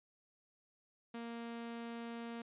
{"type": "tone", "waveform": "sawtooth", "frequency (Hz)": 233.1, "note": "A#3", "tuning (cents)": 0, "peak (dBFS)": -39, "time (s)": [1.14, 2.42], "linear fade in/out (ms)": 5, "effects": ["resampled to 8000 Hz"]}